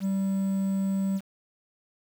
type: tone with quantisation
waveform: triangle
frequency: 193.8 Hz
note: G3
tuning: 20 cents flat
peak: -22 dBFS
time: 0-1.21 s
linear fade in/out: 50 ms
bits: 8
effects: none